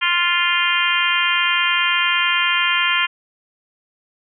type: harmonic tone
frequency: 349.2 Hz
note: F4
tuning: in tune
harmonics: 3 / 4 / 5 / 6 / 7 / 8 / 9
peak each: -23 / -23 / -23 / -23 / -23 / -23 / -23 dBFS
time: 0.01-3.07 s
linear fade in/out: 20 ms
effects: none